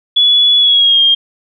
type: tone with pitch glide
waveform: sine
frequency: 3409 to 3218 Hz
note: G#7 to G7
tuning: +45 to +45 cents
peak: -6 dBFS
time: 0.16-1.15 s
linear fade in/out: 10 ms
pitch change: -100 cents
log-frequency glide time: 0.58-1.01 s
effects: none